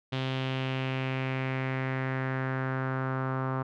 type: tone with low-pass filter sweep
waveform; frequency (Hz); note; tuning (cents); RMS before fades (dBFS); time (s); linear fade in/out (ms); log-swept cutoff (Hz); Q
sawtooth; 131.6; C3; +10; -31; 0.12-3.63; 10; 3400 to 1200; 3
effects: none